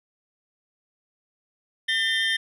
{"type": "tone cluster", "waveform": "triangle", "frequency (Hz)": [1802, 2008, 3157, 3599], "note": ["A6", "B6", "G7", "A7"], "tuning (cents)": [41, 28, 12, 38], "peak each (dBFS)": [-23, -30, -25, -27], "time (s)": [1.88, 2.37], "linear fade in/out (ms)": 10, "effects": ["resampled to 32000 Hz"]}